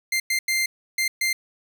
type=tone bursts at uneven times; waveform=sawtooth; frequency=2093 Hz; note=C7; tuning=in tune; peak=-17 dBFS; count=5; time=0.12-0.2 / 0.3-0.39 / 0.48-0.66 / 0.98-1.08 / 1.21-1.33 s; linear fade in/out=5 ms; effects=none